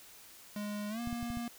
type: tone with pitch glide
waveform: square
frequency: 207.4 to 236.9 Hz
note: G#3 to A#3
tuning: -2 to +28 cents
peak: -37 dBFS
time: 0.56-1.48 s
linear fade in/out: 2 ms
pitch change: +230 cents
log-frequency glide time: 0.89-1 s
type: clicks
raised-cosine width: 5 ms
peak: -29 dBFS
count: 5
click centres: 1.074 / 1.128 / 1.228 / 1.303 / 1.372 s
effects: white hiss -55 dBFS RMS until 1.58 s